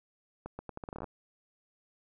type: accelerating click train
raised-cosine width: 1 ms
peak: -26 dBFS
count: 13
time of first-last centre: 0.46-1.042 s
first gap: 130 ms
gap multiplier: 0.79
effects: none